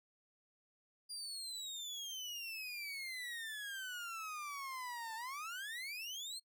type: exponential two-way sweep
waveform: 30% pulse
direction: down then up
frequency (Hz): 4843 to 880 to 4315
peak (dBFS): -40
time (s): 1.09-6.4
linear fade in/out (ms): 20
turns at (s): 5.15
effects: noise-tail reverb RT60 0.1 s tail -24 dB re dry